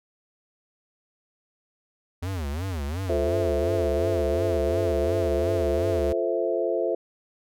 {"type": "tone with vibrato", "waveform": "square", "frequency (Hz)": 82.2, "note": "E2", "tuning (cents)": -4, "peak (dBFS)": -28, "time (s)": [2.22, 6.13], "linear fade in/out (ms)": 10, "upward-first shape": "sine", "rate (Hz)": 2.8, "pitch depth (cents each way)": 290}
{"type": "chord", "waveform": "sine", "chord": "F major seventh", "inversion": "none", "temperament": "equal", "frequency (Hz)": [349.2, 440, 523.3, 659.3], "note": ["F4", "A4", "C5", "E5"], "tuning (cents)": [0, 0, 0, 0], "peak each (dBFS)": -28, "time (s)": [3.09, 6.95], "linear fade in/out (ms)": 5}
{"effects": []}